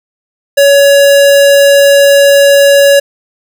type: tone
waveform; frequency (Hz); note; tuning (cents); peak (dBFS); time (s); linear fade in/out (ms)
square; 562; C#5; +24; -3; 0.57-3; 10
effects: none

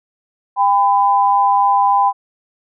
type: tone pair together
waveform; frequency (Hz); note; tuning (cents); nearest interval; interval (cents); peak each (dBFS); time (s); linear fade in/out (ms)
sine; 799.4 / 1004; G5 / B5; +34 / +28; major third; 394; -13; 0.56-2.13; 50
effects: none

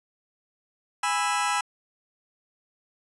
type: chord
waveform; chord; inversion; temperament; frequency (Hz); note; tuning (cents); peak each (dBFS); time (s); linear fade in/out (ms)
sawtooth; E major; first; just; 824.1 / 988.9 / 1318.5; G#5 / B5 / E6; -14 / +2 / 0; -24; 1.03-1.61; 5
effects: resampled to 24000 Hz

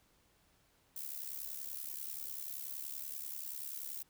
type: noise with amplitude modulation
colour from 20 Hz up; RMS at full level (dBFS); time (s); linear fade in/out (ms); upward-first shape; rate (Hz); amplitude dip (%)
violet; -40; 0.96-4.03; 5; sine; 70.4; 80
effects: pink hiss -71 dBFS RMS until 4.09 s

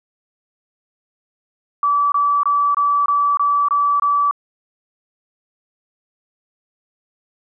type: tone bursts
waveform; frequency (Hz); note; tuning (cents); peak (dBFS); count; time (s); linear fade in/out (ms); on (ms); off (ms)
sine; 1153; D6; -32; -13; 8; 1.83-4.311; 2; 290; 23
effects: none

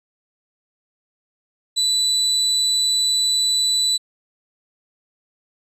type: tone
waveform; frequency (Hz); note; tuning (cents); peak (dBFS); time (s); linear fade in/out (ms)
35% pulse; 3974; B7; +10; -14; 1.76-3.98; 20
effects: resampled to 32000 Hz

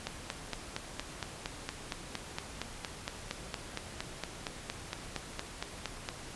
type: click train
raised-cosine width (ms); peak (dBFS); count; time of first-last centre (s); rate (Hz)
0.2; -17; 27; 0.07-6.089; 4.32
effects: pink hiss -46 dBFS RMS until 6.35 s + resampled to 24000 Hz

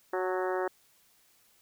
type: harmonic tone with a mistuned harmonic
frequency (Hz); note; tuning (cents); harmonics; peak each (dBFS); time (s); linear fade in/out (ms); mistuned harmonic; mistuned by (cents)
185; F#3; 0; 2 / 3 / 4 / 5 / 6 / 7 / 8 / 9 / 10; -31 / -35 / -37 / -39 / -41 / -42 / -43 / -44 / -45; 0.13-0.68; 5; 5; -31
effects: white hiss -65 dBFS RMS until 1.61 s

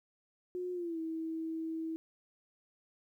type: tone with pitch glide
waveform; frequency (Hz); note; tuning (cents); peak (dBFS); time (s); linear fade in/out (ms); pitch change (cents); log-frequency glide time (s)
sine; 360.8 to 323.3; F#4 to E4; -44 to -34; -35; 0.55-1.96; 0; -190; 0.73-0.99
effects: 12-bit

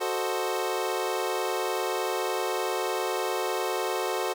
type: chord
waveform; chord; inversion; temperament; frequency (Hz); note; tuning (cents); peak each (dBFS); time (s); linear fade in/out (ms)
25% pulse; F# diminished seventh; none; equal; 370 / 440 / 523.3 / 622.3; F#4 / A4 / C5 / Eb5; 0 / 0 / 0 / 0; -27 / -28 / -29 / -33; 0-4.34; 20
effects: none

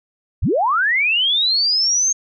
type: linear sweep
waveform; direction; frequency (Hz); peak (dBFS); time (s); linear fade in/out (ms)
sine; up; 30.36 to 6470; -14; 0.42-2.13; 10
effects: none

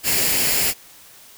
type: noise with comb filter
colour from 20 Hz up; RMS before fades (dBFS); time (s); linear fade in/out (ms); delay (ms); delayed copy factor
white; -19; 0.03-0.74; 50; 0.41; +0.5
effects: white hiss -46 dBFS RMS until 1.37 s

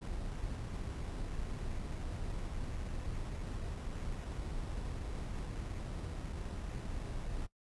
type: noise with sample-and-hold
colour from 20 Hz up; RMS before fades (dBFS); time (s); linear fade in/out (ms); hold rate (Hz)
brown; -40; 0.01-7.47; 20; 4410
effects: noise-tail reverb RT60 0.1 s tail -18 dB re dry + resampled to 24000 Hz

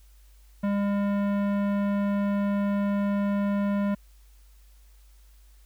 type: tone with tanh clipping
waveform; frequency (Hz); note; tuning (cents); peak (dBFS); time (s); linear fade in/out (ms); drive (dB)
sine; 201.7; G3; +50; -25; 0.63-3.95; 10; 17
effects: added 50 Hz sine -51 dBFS peak until 5.65 s + white hiss -64 dBFS RMS until 5.65 s

